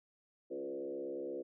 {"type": "tone with frequency modulation", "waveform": "sine", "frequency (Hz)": 424.1, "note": "G#4", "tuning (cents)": 36, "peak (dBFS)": -38, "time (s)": [0.5, 1.43], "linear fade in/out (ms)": 20, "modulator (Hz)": 68.6, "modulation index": 1.8, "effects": []}